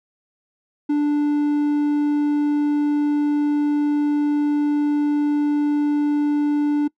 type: tone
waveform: triangle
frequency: 293.7 Hz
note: D4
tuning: in tune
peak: -14 dBFS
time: 0.89-6.88 s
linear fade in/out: 10 ms
effects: noise-tail reverb RT60 0.1 s tail -23 dB re dry